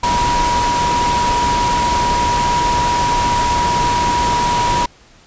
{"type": "tone in noise", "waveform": "sine", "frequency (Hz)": 964, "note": "B5", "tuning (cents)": -42, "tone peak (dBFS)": -14, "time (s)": [0.03, 4.86], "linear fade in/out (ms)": 5, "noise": "pink", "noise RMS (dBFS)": -20, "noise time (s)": [0.03, 4.86], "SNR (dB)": 3, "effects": ["pink hiss -47 dBFS RMS until 5.26 s", "resampled to 16000 Hz"]}